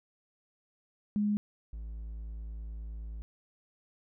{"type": "tone pair in turn", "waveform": ["sine", "triangle"], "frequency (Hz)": [207.7, 54.82], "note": ["G#3", "A1"], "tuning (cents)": [0, -6], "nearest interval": "octave + major seventh", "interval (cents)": 2306, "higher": "first", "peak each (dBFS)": [-26, -36], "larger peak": "first", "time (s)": [[1.16, 1.37], [1.73, 3.22]], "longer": "second", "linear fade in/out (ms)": 0, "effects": []}